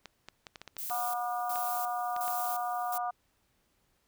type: clicks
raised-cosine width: 0.2 ms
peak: -26 dBFS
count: 11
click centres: 0.057 / 0.286 / 0.468 / 0.558 / 0.616 / 0.677 / 0.767 / 0.899 / 1.558 / 2.164 / 2.28 s
type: noise with tremolo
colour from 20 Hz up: violet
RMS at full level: -38 dBFS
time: 0.78-2.98 s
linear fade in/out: 5 ms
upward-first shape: square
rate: 1.4 Hz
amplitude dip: 75%
type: harmonic tone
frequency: 241.2 Hz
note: B3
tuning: 41 cents flat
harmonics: 3 / 4 / 5 / 6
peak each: -32 / -41 / -37 / -47 dBFS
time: 0.9-3.11 s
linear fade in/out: 10 ms
effects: pink hiss -73 dBFS RMS until 4.07 s